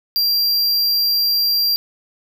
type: tone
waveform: square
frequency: 4745 Hz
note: D8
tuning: 17 cents sharp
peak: -15 dBFS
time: 0.16-1.76 s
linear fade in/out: 0 ms
effects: none